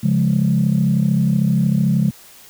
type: chord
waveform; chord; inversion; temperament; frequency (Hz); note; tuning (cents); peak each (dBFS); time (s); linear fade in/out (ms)
sine; Db major; none; equal; 138.59 / 174.61 / 207.7; Db3 / F3 / Ab3; 0 / 0 / 0; -17; 0.03-2.11; 10
effects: tanh soft clip ceiling -6 dBFS + white hiss -44 dBFS RMS until 2.49 s